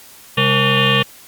sine tone with frequency modulation, 1473 Hz, F#6, 8 cents flat, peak -11 dBFS, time 0.37-1.03 s, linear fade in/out 10 ms, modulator 335 Hz, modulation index 5.3, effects white hiss -42 dBFS RMS until 1.27 s + Opus 48 kbps

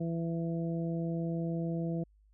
harmonic tone, 166.6 Hz, E3, 19 cents sharp, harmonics 1 / 2 / 3 / 4, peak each -32 / -38 / -42 / -44 dBFS, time 0-2.04 s, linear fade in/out 10 ms, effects added 51 Hz sine -61 dBFS peak until 2.33 s

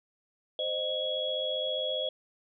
sine tone cluster, 522 / 617 / 3335 Hz, C5 / D#5 / G#7, -4 / -15 / +7 cents, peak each -34 / -34 / -32 dBFS, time 0.59-2.09 s, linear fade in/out 2 ms, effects none

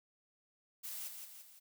blue noise with echo, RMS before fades -44 dBFS, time 0.83-1.09 s, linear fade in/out 20 ms, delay 170 ms, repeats 3, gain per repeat -5 dB, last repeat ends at 1.6 s, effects none

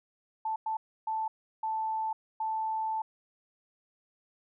sine tone bursts at uneven times, 880 Hz, A5, in tune, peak -29 dBFS, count 5, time 0.45-0.56 / 0.66-0.77 / 1.07-1.28 / 1.63-2.13 / 2.4-3.02 s, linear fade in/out 5 ms, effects none

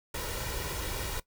pink noise with comb filter, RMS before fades -35 dBFS, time 0.14-1.2 s, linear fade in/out 5 ms, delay 2.1 ms, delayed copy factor +0.55, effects noise-tail reverb RT60 0.1 s tail -18 dB re dry

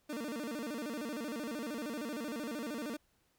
30% pulse tone with vibrato, 263 Hz, C4, 9 cents sharp, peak -35 dBFS, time 0.09-2.97 s, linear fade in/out 10 ms, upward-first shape square, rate 13 Hz, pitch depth 230 cents each way, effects pink hiss -74 dBFS RMS until 3.38 s

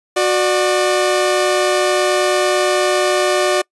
sawtooth tone pair together, 366.8 / 595 Hz, F#4 / D5, -15 / +22 cents, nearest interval minor sixth, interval 837 cents, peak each -12 dBFS, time 0.16-3.62 s, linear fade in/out 10 ms, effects noise-tail reverb RT60 0.1 s tail -26 dB re dry + resampled to 24000 Hz

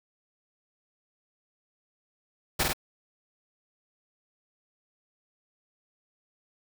pink noise with echo, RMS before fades -25 dBFS, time 2.59-2.64 s, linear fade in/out 10 ms, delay 47 ms, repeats 2, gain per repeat -2 dB, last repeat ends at 2.734 s, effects none

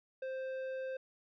sine tone with tanh clipping, 524 Hz, C5, 2 cents sharp, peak -39 dBFS, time 0.22-0.97 s, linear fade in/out 5 ms, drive 10 dB, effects none

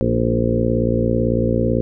harmonic tone with a mistuned harmonic, 58 Hz, A#1, 8 cents flat, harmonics 1 / 2 / 3 / 4 / 5 / 6 / 7 / 8 / 9, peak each -25 / -21 / -27 / -21 / -27 / -26 / -26 / -25 / -23 dBFS, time 0.01-1.81 s, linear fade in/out 0 ms, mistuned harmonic 5, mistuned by +27 cents, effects none

